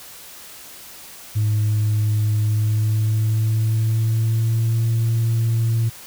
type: tone with pitch glide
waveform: sine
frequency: 106.5 to 114.14 Hz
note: G#2 to A#2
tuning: +44 to -36 cents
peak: -14 dBFS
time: 1.35-5.9 s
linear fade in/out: 20 ms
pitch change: +120 cents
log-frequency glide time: 2.37-4.82 s
effects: tanh soft clip ceiling -14 dBFS + white hiss -40 dBFS RMS until 6.06 s